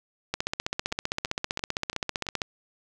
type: two click trains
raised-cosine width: 0.2 ms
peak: -10 / -20 dBFS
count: 33 / 5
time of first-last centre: 0.34-2.418 / 0.92-2.267 s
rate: 15.4 / 2.97 Hz
effects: none